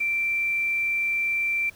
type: tone with quantisation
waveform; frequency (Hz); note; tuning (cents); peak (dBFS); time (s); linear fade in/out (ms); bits
sine; 2349; D7; 0; -22; 0-1.7; 10; 8
effects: pink hiss -53 dBFS RMS until 1.75 s